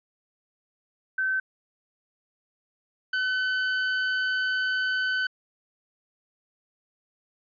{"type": "tone pair in turn", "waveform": ["sine", "40% pulse"], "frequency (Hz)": [1536, 1514.9], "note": ["G6", "F#6"], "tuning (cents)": [-36, 40], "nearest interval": "unison", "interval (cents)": 24, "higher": "first", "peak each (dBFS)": -23, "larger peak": "neither", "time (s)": [[1.18, 1.4], [3.13, 5.27]], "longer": "second", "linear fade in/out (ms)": 5, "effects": ["resampled to 11025 Hz"]}